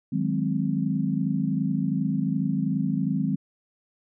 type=chord; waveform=sine; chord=Ab dominant seventh; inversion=second; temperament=equal; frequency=155.56 / 185 / 207.7 / 261.6 Hz; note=Eb3 / Gb3 / Ab3 / C4; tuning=0 / 0 / 0 / 0 cents; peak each=-28 dBFS; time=0.12-3.36 s; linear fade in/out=10 ms; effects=none